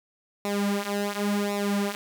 sawtooth tone with flanger, 203.2 Hz, G#3, 38 cents flat, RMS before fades -27 dBFS, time 0.45-1.95 s, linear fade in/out 0 ms, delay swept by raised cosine 0.63 to 5.83 ms, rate 0.92 Hz, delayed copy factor -0.8, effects none

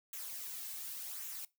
blue noise with flanger, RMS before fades -44 dBFS, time 0.13-1.45 s, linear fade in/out 2 ms, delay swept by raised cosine 0.21 to 2.11 ms, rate 0.88 Hz, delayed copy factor -0.5, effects noise-tail reverb RT60 0.2 s tail -20 dB re dry

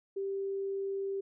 sine tone, 392 Hz, G4, in tune, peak -32 dBFS, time 0.16-1.21 s, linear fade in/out 10 ms, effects none

